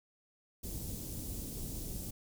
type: band-stop noise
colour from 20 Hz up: pink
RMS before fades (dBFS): -41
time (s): 0.63-2.11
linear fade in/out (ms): 10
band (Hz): 310 to 7500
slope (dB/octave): 12
effects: none